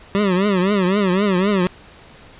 25% pulse tone with vibrato, 193.1 Hz, G3, 26 cents flat, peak -11 dBFS, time 0.15-1.67 s, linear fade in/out 0 ms, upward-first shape triangle, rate 3.9 Hz, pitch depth 170 cents each way, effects pink hiss -44 dBFS RMS until 2.39 s + resampled to 8000 Hz

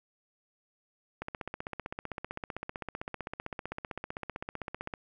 click train, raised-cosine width 0.5 ms, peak -21 dBFS, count 59, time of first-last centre 1.22-4.938 s, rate 15.6 Hz, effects none

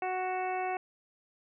harmonic tone with a mistuned harmonic, 370 Hz, F#4, in tune, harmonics 1 / 2 / 3 / 4 / 5 / 6 / 7, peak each -37 / -32 / -43 / -45 / -46 / -43 / -45 dBFS, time 0.02-0.77 s, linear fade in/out 2 ms, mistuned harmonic 7, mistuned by +35 cents, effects none

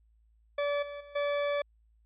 40% pulse tone with level steps, 576 Hz, D5, 34 cents flat, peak -27 / -38 / -47 / -27 dBFS, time 0.58-1.62 s, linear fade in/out 5 ms, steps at 0.82 / 1 / 1.15 s, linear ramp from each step 10 ms, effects added 55 Hz sine -62 dBFS peak until 2.05 s + resampled to 8000 Hz

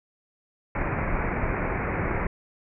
pink low-pass noise, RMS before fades -27 dBFS, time 0.75-2.27 s, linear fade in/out 2 ms, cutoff 2400 Hz, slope 96 dB/octave, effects none

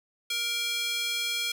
square tone with high-pass filter, 470 Hz, A#4, 14 cents sharp, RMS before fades -30 dBFS, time 0.3-1.52 s, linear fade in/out 5 ms, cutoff 2900 Hz, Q 2.3, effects none

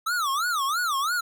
square tone with vibrato, 1255 Hz, D#6, 15 cents sharp, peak -24 dBFS, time 0.06-1.21 s, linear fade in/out 10 ms, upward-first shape sine, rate 3 Hz, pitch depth 270 cents each way, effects none

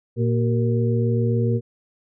harmonic tone with a mistuned harmonic, 116.54 Hz, A#2, in tune, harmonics 1 / 2 / 3 / 4, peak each -19 / -25 / -28 / -26 dBFS, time 0.16-1.61 s, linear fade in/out 50 ms, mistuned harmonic 3, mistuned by +140 cents, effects none

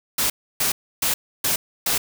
white noise bursts, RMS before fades -21 dBFS, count 5, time 0.18-1.98 s, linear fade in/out 5 ms, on 120 ms, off 300 ms, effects none

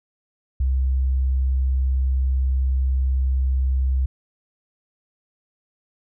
sine tone, 65.41 Hz, C2, in tune, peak -17 dBFS, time 0.6-4.06 s, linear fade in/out 5 ms, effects none

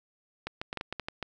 clicks, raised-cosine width 0.3 ms, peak -18 dBFS, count 9, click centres 0.47 / 0.615 / 0.729 / 0.773 / 0.811 / 0.926 / 0.997 / 1.085 / 1.227 s, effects none

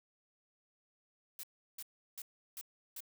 blue noise bursts, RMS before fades -45 dBFS, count 5, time 1.39-3.005 s, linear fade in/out 2 ms, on 43 ms, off 350 ms, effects none

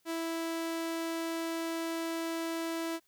sawtooth tone, 329.6 Hz, E4, in tune, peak -29 dBFS, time 0.05-3 s, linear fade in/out 50 ms, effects white hiss -72 dBFS RMS until 3.07 s

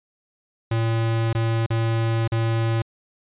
square tone with dropouts, 113.8 Hz, A#2, 41 cents flat, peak -20 dBFS, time 0.71-2.82 s, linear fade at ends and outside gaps 5 ms, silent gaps 1.33-1.349 / 1.663-1.703 / 2.277-2.319 s, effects resampled to 8000 Hz

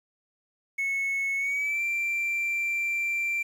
triangle tone with pitch glide, 2198 to 2356 Hz, C#7 to D7, -15 to +5 cents, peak -23 dBFS, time 0.78-3.43 s, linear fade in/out 10 ms, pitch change +120 cents, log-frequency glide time 1.37-1.82 s, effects tanh soft clip ceiling -20 dBFS + 9-bit

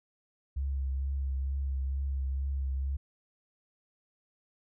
sine tone with vibrato, 67.7 Hz, C#2, 40 cents flat, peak -29 dBFS, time 0.56-2.97 s, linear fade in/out 10 ms, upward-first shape triangle, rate 2.2 Hz, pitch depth 34 cents each way, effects none

